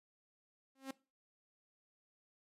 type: tone with exponential growth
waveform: sawtooth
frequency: 267.8 Hz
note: C4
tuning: 40 cents sharp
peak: -34 dBFS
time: 0.75-0.91 s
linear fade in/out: 5 ms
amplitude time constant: 34 ms
effects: noise-tail reverb RT60 0.3 s tail -20 dB re dry + resampled to 32000 Hz